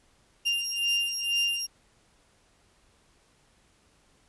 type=beating tone pair; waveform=35% pulse; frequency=2794 / 2796.1 Hz; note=F7 / F7; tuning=0 / +1 cents; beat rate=2.1 Hz; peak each=-27 dBFS; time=0.45-1.67 s; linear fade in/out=20 ms; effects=pink hiss -64 dBFS RMS until 4.28 s + resampled to 24000 Hz